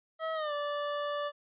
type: tone with pitch glide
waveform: 25% pulse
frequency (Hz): 643 to 582.9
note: E5 to D5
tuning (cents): -43 to -13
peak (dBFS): -28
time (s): 0.19-1.32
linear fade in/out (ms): 50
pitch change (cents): -170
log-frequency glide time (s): 0.34-0.53
effects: resampled to 8000 Hz